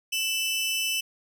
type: tone pair together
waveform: sawtooth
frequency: 2648 / 2995 Hz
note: E7 / F#7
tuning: +7 / +20 cents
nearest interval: major second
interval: 213 cents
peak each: -25 dBFS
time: 0.12-1.01 s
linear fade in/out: 10 ms
effects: none